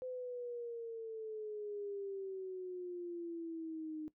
sine exponential sweep, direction down, 512 to 306.3 Hz, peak -40 dBFS, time 0.02-4.08 s, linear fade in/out 0 ms, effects noise-tail reverb RT60 0.1 s tail -17 dB re dry

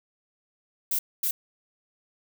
violet noise bursts at uneven times, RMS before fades -26 dBFS, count 2, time 0.91-0.99 / 1.23-1.31 s, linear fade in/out 5 ms, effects none

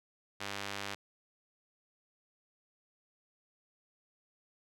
sawtooth tone with band-pass filter, 100 Hz, G2, 35 cents sharp, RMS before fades -41 dBFS, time 0.4-0.95 s, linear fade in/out 10 ms, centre 3000 Hz, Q 0.63, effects none

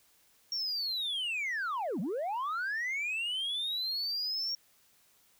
sine linear two-way sweep, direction down then up, 5588 to 160 to 5588 Hz, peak -29 dBFS, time 0.52-4.55 s, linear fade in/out 2 ms, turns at 2 s, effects tanh soft clip ceiling -30 dBFS + white hiss -66 dBFS RMS until 5.39 s

